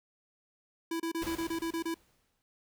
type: tone bursts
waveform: square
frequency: 330.7 Hz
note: E4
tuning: 6 cents sharp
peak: -32 dBFS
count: 9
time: 0.91-1.943 s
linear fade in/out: 5 ms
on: 89 ms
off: 29 ms
type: noise with exponential decay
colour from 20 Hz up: pink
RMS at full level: -40 dBFS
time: 1.22-2.42 s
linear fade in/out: 0 ms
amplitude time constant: 260 ms
effects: noise-tail reverb RT60 0.2 s tail -26 dB re dry